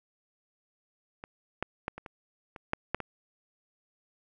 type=clicks; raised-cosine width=0.5 ms; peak=-26 / -15 / -16 / -26 / -27 / -28 / -12 / -12 / -20 dBFS; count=9; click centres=1.239 / 1.626 / 1.881 / 1.98 / 2.062 / 2.562 / 2.734 / 2.946 / 3.003 s; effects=none